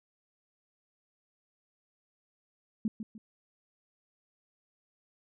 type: tone with echo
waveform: sine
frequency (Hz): 218.1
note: A3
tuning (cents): -15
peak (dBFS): -26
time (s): 2.85-2.88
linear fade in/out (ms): 2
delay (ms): 150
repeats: 2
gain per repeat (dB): -9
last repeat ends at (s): 3.18
effects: none